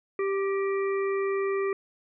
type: harmonic tone with a mistuned harmonic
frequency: 392.2 Hz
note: G4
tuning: 1 cent sharp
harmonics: 1 / 3 / 5 / 6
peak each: -25 / -35 / -39 / -41 dBFS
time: 0.19-1.73 s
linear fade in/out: 2 ms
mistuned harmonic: 5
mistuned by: -33 cents
effects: none